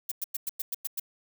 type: noise bursts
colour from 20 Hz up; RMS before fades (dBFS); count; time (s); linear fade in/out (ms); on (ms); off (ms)
violet; -31; 8; 0.09-0.998; 5; 26; 100
effects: none